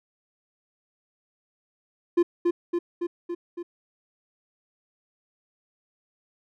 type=tone with echo; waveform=triangle; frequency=346.6 Hz; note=F4; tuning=13 cents flat; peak=-14 dBFS; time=2.17-2.23 s; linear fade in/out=10 ms; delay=280 ms; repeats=5; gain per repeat=-3 dB; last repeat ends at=3.63 s; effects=none